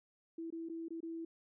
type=tone with dropouts; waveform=sine; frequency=329.6 Hz; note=E4; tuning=in tune; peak=-40 dBFS; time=0.38-1.25 s; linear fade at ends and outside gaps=5 ms; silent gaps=0.504-0.524 / 0.688-0.696 / 0.884-0.905 / 1.005-1.029 s; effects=none